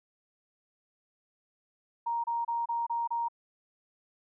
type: tone bursts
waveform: sine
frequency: 935 Hz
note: A#5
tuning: 5 cents sharp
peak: -28 dBFS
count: 6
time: 2.06-3.285 s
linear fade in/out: 10 ms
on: 180 ms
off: 29 ms
effects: none